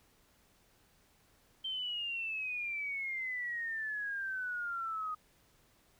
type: exponential sweep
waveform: sine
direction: down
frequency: 3136 to 1241 Hz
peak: -35 dBFS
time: 1.64-5.15 s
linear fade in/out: 10 ms
effects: pink hiss -68 dBFS RMS until 5.99 s